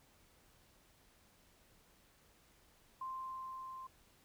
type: tone with level ramp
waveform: sine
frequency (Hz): 1046.5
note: C6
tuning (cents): 0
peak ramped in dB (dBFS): -40 to -46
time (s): 3.01-3.87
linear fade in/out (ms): 5
effects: pink hiss -68 dBFS RMS until 4.24 s